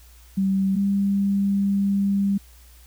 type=tone pair in turn; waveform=sine; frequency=193.2 / 198.63 Hz; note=G3 / G3; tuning=-25 / +23 cents; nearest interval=unison; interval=48 cents; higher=second; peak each=-18 dBFS; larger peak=neither; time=0.37-0.76 / 0.76-2.38 s; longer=second; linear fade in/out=10 ms; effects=added 60 Hz sine -47 dBFS peak until 2.86 s + white hiss -54 dBFS RMS until 2.86 s